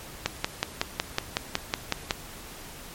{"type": "click train", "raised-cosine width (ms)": 0.2, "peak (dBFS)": -6, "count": 11, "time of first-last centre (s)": [0.26, 2.108], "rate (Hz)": 5.41, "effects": ["pink hiss -43 dBFS RMS until 2.94 s", "MP3 64 kbps"]}